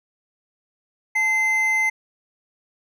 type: tone pair together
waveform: triangle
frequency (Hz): 869.9 / 2069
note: A5 / C7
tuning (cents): -20 / -20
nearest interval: octave + minor third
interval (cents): 1500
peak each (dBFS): -27 / -16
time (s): 1.15-1.9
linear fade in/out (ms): 10
effects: none